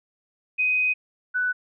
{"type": "tone pair in turn", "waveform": "sine", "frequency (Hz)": [2506, 1490.1], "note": ["D#7", "F#6"], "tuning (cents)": [12, 12], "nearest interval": "major sixth", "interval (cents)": 900, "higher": "first", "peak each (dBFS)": [-19, -21], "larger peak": "first", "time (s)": [[0.58, 0.94], [1.34, 1.53]], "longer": "first", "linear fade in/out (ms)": 20, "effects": []}